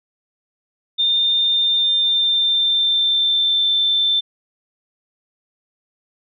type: tone with pitch glide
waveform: sine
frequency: 3614 to 3550 Hz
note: A7 to A7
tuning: +46 to +15 cents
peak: -14 dBFS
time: 0.98-4.21 s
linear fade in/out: 20 ms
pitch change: -31 cents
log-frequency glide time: 1.45-3.71 s
effects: none